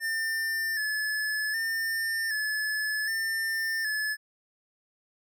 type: tone with vibrato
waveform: square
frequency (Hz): 1760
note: A6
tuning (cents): 0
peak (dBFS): -28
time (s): 0-4.17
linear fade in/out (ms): 50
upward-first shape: square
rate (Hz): 0.65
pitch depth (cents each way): 39
effects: none